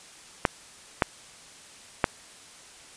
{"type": "clicks", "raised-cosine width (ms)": 0.5, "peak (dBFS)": -4, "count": 3, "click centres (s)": [0.452, 1.022, 2.042], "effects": ["white hiss -49 dBFS RMS until 2.96 s", "resampled to 22050 Hz"]}